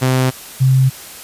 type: tone pair in turn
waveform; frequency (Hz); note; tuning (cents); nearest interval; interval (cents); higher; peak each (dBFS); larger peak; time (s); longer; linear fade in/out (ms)
sawtooth / sine; 129.4 / 131.74; C3 / C3; -19 / +12; unison; 31; second; -8; neither; 0.01-0.31 / 0.6-0.9; neither; 20
effects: white hiss -34 dBFS RMS until 1.23 s + resampled to 32000 Hz